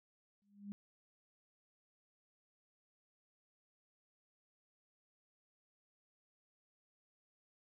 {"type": "tone with exponential growth", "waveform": "sine", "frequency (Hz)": 202.3, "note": "G#3", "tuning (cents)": -45, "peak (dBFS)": -40, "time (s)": [0.42, 0.72], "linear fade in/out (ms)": 0, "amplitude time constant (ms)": 65, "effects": []}